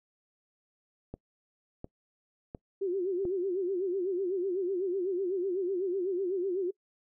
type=click train; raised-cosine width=2 ms; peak=-26 dBFS; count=4; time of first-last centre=1.14-3.253 s; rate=1.42 Hz
type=tone with vibrato; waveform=sine; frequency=371.9 Hz; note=F#4; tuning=9 cents sharp; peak=-28 dBFS; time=2.81-6.71 s; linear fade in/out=10 ms; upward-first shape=sine; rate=8 Hz; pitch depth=120 cents each way
effects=noise-tail reverb RT60 0.1 s tail -24 dB re dry